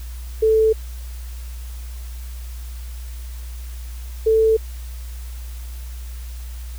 sine tone pair in turn, 440 / 442.8 Hz, A4 / A4, 0 / +11 cents, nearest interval unison, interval 11 cents, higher second, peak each -12 dBFS, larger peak neither, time 0.42-0.73 / 4.26-4.57 s, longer neither, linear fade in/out 10 ms, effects added 60 Hz sine -29 dBFS peak until 6.78 s + white hiss -45 dBFS RMS until 6.78 s

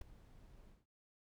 brown noise with ADSR envelope, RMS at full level -41 dBFS, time 0.01-0.86 s, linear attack 5 ms, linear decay 7 ms, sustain -19 dB, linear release 190 ms, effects none

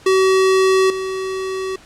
square tone with level steps, 379.5 Hz, F#4, 44 cents sharp, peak -12 / -22 dBFS, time 0.06-1.76 s, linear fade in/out 5 ms, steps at 0.9 s, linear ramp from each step 2 ms, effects pink hiss -45 dBFS RMS until 1.85 s + low-pass 8000 Hz 12 dB/octave

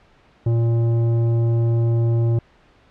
triangle tone with tanh clipping, 116.1 Hz, A#2, 7 cents flat, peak -17 dBFS, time 0.46-2.39 s, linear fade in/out 5 ms, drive 15 dB, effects pink hiss -54 dBFS RMS until 2.9 s + low-pass 3000 Hz 12 dB/octave

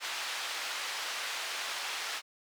white band-pass noise, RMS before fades -37 dBFS, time 0-2.22 s, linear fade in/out 50 ms, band 780 to 4100 Hz, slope 12 dB/octave, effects none

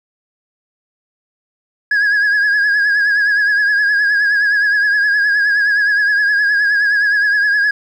sine tone with vibrato, 1660 Hz, G#6, 1 cent flat, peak -8 dBFS, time 1.91-7.71 s, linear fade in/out 5 ms, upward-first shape triangle, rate 9.6 Hz, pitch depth 64 cents each way, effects tanh soft clip ceiling -10 dBFS + 8-bit

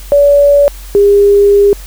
sine tone pair in turn, 572 / 404.5 Hz, D5 / G#4, -46 / -46 cents, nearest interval tritone, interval 600 cents, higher first, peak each -3 dBFS, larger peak neither, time 0.12-0.68 / 0.95-1.73 s, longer second, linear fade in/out 0 ms, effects added 46 Hz sine -26 dBFS peak until 1.86 s + white hiss -35 dBFS RMS until 1.86 s

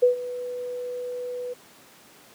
sine tone with ADSR envelope, 493.9 Hz, B4, in tune, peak -12 dBFS, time 0.02-1.54 s, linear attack 12 ms, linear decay 120 ms, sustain -17 dB, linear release 14 ms, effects pink hiss -51 dBFS RMS until 2.34 s + high-pass 200 Hz 12 dB/octave

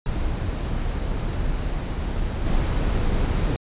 brown noise with level steps, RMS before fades -25 / -21 dBFS, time 0.06-3.56 s, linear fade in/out 0 ms, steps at 2.46 s, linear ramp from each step 5 ms, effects resampled to 8000 Hz

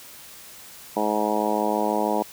harmonic tone, 106.3 Hz, G#2, 41 cents sharp, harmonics 2 / 3 / 4 / 5 / 6 / 7 / 8 / 9, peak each -29 / -29 / -29 / -29 / -29 / -29 / -29 / -29 dBFS, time 0.96-2.23 s, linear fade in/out 10 ms, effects white hiss -44 dBFS RMS until 2.32 s

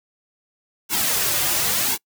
white noise with flanger, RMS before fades -21 dBFS, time 0.89-1.98 s, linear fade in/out 50 ms, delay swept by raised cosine 1.6 to 4.6 ms, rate 0.93 Hz, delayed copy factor -0.85, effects noise-tail reverb RT60 0.1 s tail -26 dB re dry

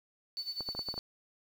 sine tone with tremolo, 4488 Hz, C#8, 21 cents sharp, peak -33 dBFS, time 0.37-0.99 s, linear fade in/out 0 ms, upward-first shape sine, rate 10 Hz, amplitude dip 85%
clicks, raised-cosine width 1 ms, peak -28 dBFS, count 7, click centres 0.607 / 0.689 / 0.75 / 0.792 / 0.887 / 0.941 / 0.979 s
effects 9-bit

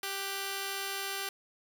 5% pulse tone pair together, 393 / 1489 Hz, G4 / F#6, +4 / +11 cents, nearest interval octave + major seventh, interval 2307 cents, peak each -24 / -29 dBFS, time 0.03-1.29 s, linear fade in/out 2 ms, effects none

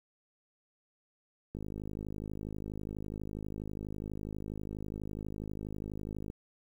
click train, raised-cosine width 3 ms, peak -27 dBFS, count 249, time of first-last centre 1.55-6.301 s, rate 52.2 Hz, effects 10-bit

